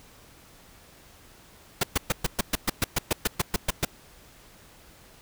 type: noise bursts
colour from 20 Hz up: pink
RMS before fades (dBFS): -23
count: 15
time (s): 1.81-3.85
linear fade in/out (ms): 5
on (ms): 24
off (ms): 120
effects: pink hiss -53 dBFS RMS until 5.21 s